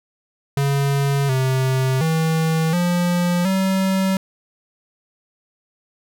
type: tone with pitch steps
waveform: square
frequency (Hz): 139.8 / 131.1 / 160.9 / 175.8 / 190.8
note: C#3 / C3 / E3 / F3 / G3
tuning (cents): +15 / +4 / -42 / +12 / -47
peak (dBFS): -17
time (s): 0.57-4.17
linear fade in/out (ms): 2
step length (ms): 720
effects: none